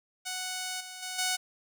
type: tone with level steps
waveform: 5% pulse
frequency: 740 Hz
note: F#5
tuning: in tune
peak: -22 / -30 / -24 / -16 dBFS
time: 0.25-1.37 s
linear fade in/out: 20 ms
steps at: 0.8 / 1.02 / 1.18 s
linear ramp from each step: 10 ms
effects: none